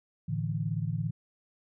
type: chord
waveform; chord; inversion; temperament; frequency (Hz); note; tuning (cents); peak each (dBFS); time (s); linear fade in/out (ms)
sine; A suspended fourth; none; equal; 110 / 146.83 / 164.81; A2 / D3 / E3; 0 / 0 / 0; -33; 0.28-1.11; 10
effects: none